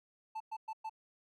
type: tone bursts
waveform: triangle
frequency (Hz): 880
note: A5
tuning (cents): 0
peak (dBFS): -36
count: 4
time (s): 0.35-0.896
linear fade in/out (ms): 10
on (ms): 54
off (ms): 110
effects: none